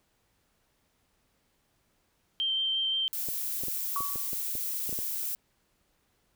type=tone with vibrato; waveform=sine; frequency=3137 Hz; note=G7; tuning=1 cent sharp; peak=-26 dBFS; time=2.4-3.08 s; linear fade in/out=0 ms; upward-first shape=triangle; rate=5.7 Hz; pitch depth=11 cents each way
type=noise; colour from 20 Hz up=violet; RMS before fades=-33 dBFS; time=3.13-5.35 s; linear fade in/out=0 ms
type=clicks; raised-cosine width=2 ms; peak=-28 dBFS; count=10; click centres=3.287 / 3.636 / 3.683 / 4.006 / 4.158 / 4.332 / 4.553 / 4.893 / 4.928 / 4.989 s
type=tone with exponential decay; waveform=sine; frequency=1131 Hz; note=C#6; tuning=34 cents sharp; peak=-27 dBFS; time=3.96-4.36 s; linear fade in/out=1 ms; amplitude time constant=85 ms
effects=pink hiss -72 dBFS RMS until 6.35 s